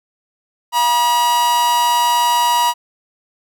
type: tone with amplitude modulation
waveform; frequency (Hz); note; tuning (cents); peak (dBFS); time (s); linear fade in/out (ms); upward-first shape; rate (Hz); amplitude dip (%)
45% pulse; 961; B5; -48; -10; 0.72-2.74; 50; sine; 263; 50
effects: none